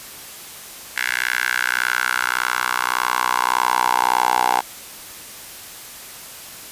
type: tone with high-pass filter sweep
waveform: 10% pulse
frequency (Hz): 61.74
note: B1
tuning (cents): 0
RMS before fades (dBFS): -20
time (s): 0.96-4.61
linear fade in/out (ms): 10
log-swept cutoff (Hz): 1800 to 800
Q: 4.3
effects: white hiss -37 dBFS RMS until 6.71 s + resampled to 32000 Hz